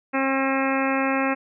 harmonic tone with a mistuned harmonic, 268.8 Hz, C4, 47 cents sharp, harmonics 1 / 2 / 3 / 4 / 5 / 6 / 7 / 8 / 9 / 10, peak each -24 / -27 / -29 / -30 / -31 / -32 / -32 / -33 / -34 / -34 dBFS, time 0.13-1.35 s, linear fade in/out 20 ms, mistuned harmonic 10, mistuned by -48 cents, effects none

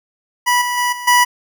25% pulse tone with level steps, 979 Hz, B5, 15 cents flat, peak -8 / -14 / -11 / -22 / -5 dBFS, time 0.46-1.25 s, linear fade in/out 20 ms, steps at 0.61 / 0.77 / 0.92 / 1.07 s, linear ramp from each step 10 ms, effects none

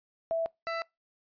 sine / 20% pulse tone pair in turn, 659.3 / 664.3 Hz, E5 / E5, 0 / +13 cents, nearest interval unison, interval 13 cents, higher second, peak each -26 / -26 dBFS, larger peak neither, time 0.31-0.46 / 0.67-0.82 s, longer neither, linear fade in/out 0 ms, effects noise-tail reverb RT60 0.2 s tail -24 dB re dry + resampled to 11025 Hz

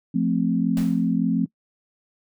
sine chord, F major, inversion none, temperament equal, 174.61 / 220 / 261.6 Hz, F3 / A3 / C4, 0 / 0 / 0 cents, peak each -23 dBFS, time 0.14-1.46 s, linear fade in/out 10 ms
pink noise with exponential decay, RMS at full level -35 dBFS, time 0.77-1.17 s, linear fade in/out 1 ms, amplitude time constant 86 ms
effects noise-tail reverb RT60 0.1 s tail -23 dB re dry

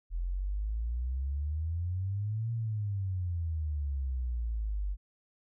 sine exponential two-way sweep, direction up then down, 41.39 to 116.54 to 47.31 Hz, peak -30 dBFS, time 0.1-4.97 s, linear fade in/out 50 ms, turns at 2.52 s, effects none

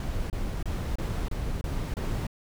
brown noise bursts, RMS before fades -30 dBFS, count 7, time 0-2.268 s, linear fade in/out 2 ms, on 300 ms, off 28 ms, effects none

